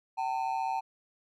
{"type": "ring-modulated tone", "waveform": "triangle", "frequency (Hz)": 835, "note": "G#5", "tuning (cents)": 9, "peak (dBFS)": -24, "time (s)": [0.17, 0.81], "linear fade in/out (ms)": 20, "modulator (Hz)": 67.4, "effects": []}